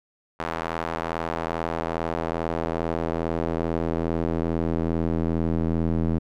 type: tone with band-pass filter sweep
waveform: square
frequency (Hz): 41.19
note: E1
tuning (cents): -1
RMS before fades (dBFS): -26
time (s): 0.39-6.19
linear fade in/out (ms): 10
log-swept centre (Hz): 1100 to 220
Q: 0.97
effects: none